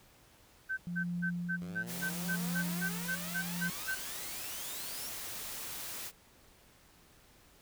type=tone bursts; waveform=sine; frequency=1540 Hz; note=G6; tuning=31 cents flat; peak=-32 dBFS; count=13; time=0.69-3.955 s; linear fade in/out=20 ms; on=85 ms; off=180 ms
type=tone with tremolo; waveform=sine; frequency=174.61 Hz; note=F3; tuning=in tune; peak=-33 dBFS; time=0.87-3.7 s; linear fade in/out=0 ms; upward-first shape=sine; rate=0.74 Hz; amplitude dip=65%
type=exponential sweep; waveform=10% pulse; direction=up; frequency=87.31 to 5730 Hz; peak=-39 dBFS; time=1.62-5.09 s; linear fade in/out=0 ms
type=noise; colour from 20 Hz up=white; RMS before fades=-42 dBFS; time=1.86-6.12 s; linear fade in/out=50 ms
effects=pink hiss -62 dBFS RMS until 7.61 s